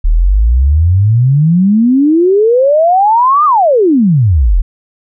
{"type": "exponential two-way sweep", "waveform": "sine", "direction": "up then down", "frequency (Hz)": [36.42, 1244.5, 36.42], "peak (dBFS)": -5, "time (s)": [0.04, 4.62], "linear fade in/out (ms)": 10, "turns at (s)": 3.45, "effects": []}